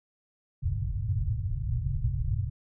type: low-pass noise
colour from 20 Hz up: white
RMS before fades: -29 dBFS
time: 0.62-2.5 s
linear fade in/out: 20 ms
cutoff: 140 Hz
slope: 96 dB/octave
effects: none